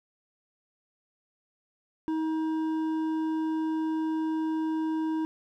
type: tone with hard clipping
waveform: sine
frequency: 317.2 Hz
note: D#4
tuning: 33 cents sharp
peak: -28 dBFS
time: 2.08-5.25 s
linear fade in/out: 0 ms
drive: 7 dB
effects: none